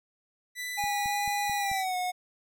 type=tone with vibrato; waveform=sawtooth; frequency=1975.5 Hz; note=B6; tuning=in tune; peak=-30 dBFS; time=0.55-1.85 s; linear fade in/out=50 ms; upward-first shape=sine; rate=1.7 Hz; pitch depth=13 cents each way
type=tone with pitch glide; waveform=square; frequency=817 to 727.9 Hz; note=G#5 to F#5; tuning=-29 to -29 cents; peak=-29 dBFS; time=0.77-2.12 s; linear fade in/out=20 ms; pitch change=-200 cents; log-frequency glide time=1.58-1.96 s
type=click train; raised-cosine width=5 ms; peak=-32 dBFS; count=5; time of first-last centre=0.84-1.715 s; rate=4.57 Hz
effects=none